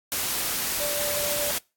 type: tone in noise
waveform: sine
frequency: 584 Hz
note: D5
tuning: 10 cents flat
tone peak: -29 dBFS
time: 0.8-1.51 s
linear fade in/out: 0 ms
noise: white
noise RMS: -27 dBFS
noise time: 0.12-1.58 s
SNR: -5 dB
effects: noise-tail reverb RT60 0.3 s tail -26 dB re dry + AAC 64 kbps